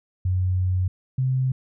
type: tone pair in turn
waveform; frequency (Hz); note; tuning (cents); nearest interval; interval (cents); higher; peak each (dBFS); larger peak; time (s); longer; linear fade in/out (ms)
sine; 92 / 130.11; F#2 / C3; -9 / -9; tritone; 600; second; -19; neither; 0.25-0.88 / 1.18-1.52; first; 5
effects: none